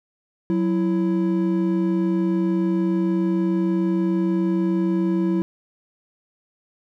triangle tone pair together, 185 / 331.7 Hz, F#3 / E4, 0 / +11 cents, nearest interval minor seventh, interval 1011 cents, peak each -19 dBFS, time 0.5-5.42 s, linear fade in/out 0 ms, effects none

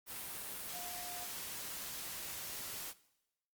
sine tone in noise, 712 Hz, F5, 33 cents sharp, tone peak -49 dBFS, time 0.71-1.28 s, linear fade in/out 50 ms, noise white, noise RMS -44 dBFS, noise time 0.06-2.94 s, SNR -8 dB, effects noise-tail reverb RT60 0.9 s tail -19 dB re dry + Opus 32 kbps

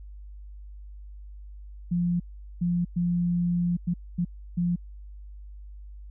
sine tone bursts at uneven times, 174.61 Hz, F3, in tune, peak -22 dBFS, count 6, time 1.91-2.2 / 2.61-2.85 / 2.96-3.77 / 3.87-3.94 / 4.18-4.25 / 4.57-4.76 s, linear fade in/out 10 ms, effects added 50 Hz sine -40 dBFS peak until 6.1 s

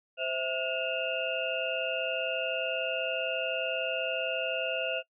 sine tone cluster, 522 / 653 / 1437 / 2592 / 2782 Hz, C5 / E5 / F6 / E7 / F7, -4 / -17 / +49 / -30 / -7 cents, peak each -35 / -34 / -38 / -38 / -33 dBFS, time 0.17-5.03 s, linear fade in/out 50 ms, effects noise-tail reverb RT60 0.1 s tail -24 dB re dry

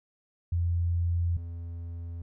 sine / triangle tone pair in turn, 86 / 84.91 Hz, F2 / F2, -26 / -48 cents, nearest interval unison, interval 22 cents, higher first, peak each -24 / -33 dBFS, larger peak first, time 0.52-1.37 / 1.37-2.22 s, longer neither, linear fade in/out 5 ms, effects none

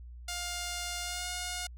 5% pulse tone with pitch glide, 706 to 717.5 Hz, F5 to F5, +19 to +47 cents, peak -23 dBFS, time 0.28-1.67 s, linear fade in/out 5 ms, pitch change +28 cents, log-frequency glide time 1.01-1.28 s, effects added 60 Hz sine -44 dBFS peak until 1.77 s

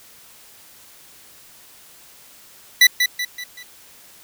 25% pulse tone with echo, 1975.5 Hz, B6, in tune, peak -4 dBFS, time 2.81-2.87 s, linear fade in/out 5 ms, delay 190 ms, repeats 4, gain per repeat -7 dB, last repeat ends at 3.63 s, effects white hiss -47 dBFS RMS until 4.23 s

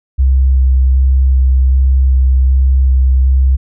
sine tone with vibrato, 65.41 Hz, C2, in tune, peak -6 dBFS, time 0.18-3.57 s, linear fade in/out 20 ms, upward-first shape square, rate 1.3 Hz, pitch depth 11 cents each way, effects none

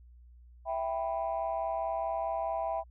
sine chord, E minor, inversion none, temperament equal, 659.3 / 784 / 987.8 Hz, E5 / G5 / B5, 0 / 0 / 0 cents, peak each -32 / -34 / -37 dBFS, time 0.65-2.84 s, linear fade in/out 50 ms, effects tanh soft clip ceiling -23 dBFS + added 60 Hz sine -52 dBFS peak until 2.9 s

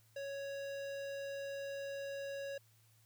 square tone with notch filter, 555 Hz, C#5, 2 cents sharp, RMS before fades -43 dBFS, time 0.16-2.58 s, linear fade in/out 5 ms, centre 11000 Hz, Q 0.62, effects added 111 Hz sine -67 dBFS peak until 3.05 s + white hiss -71 dBFS RMS until 3.05 s

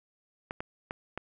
clicks, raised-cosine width 0.5 ms, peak -20 dBFS, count 4, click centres 0.509 / 0.605 / 0.909 / 1.176 s, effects none

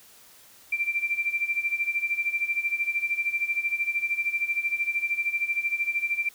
sine tone with tremolo, 2356 Hz, D7, 5 cents sharp, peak -21 dBFS, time 0.72-6.29 s, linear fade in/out 5 ms, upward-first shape sine, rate 13 Hz, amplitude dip 80%, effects white hiss -53 dBFS RMS until 6.34 s

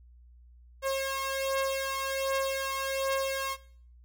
sawtooth beating tone pair, 539 / 540.3 Hz, C#5 / C#5, -49 / -44 cents, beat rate 1.3 Hz, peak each -26 / -29 dBFS, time 0.82-3.57 s, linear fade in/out 50 ms, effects noise-tail reverb RT60 0.5 s tail -18 dB re dry + added 60 Hz sine -52 dBFS peak until 4.04 s

